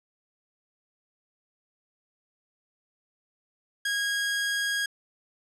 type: tone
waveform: sawtooth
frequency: 1640 Hz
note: G#6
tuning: 22 cents flat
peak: -22 dBFS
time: 3.85-4.86 s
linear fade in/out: 5 ms
effects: low-pass 10000 Hz 12 dB/octave